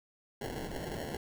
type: noise with sample-and-hold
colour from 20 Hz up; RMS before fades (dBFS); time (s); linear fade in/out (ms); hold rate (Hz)
white; -39; 0.41-1.17; 5; 1225
effects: none